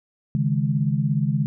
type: chord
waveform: sine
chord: C# suspended second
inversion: none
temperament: equal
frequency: 138.59 / 155.56 / 207.7 Hz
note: C#3 / D#3 / G#3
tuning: 0 / 0 / 0 cents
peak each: -22 / -23 / -25 dBFS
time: 0.35-1.46 s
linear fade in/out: 0 ms
effects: none